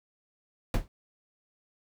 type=noise with exponential decay; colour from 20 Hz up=brown; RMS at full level=-18 dBFS; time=0.74-0.88 s; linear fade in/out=1 ms; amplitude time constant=29 ms; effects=none